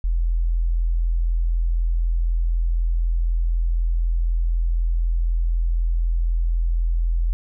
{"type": "tone", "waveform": "sine", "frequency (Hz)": 42, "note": "E1", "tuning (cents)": 33, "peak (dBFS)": -17, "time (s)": [0.04, 7.33], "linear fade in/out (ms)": 0, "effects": []}